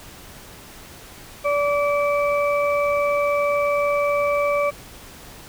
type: harmonic tone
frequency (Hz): 578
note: D5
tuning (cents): -28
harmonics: 1 / 2 / 4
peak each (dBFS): -19 / -24 / -27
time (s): 1.44-4.71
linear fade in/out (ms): 20
effects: pink hiss -42 dBFS RMS until 5.48 s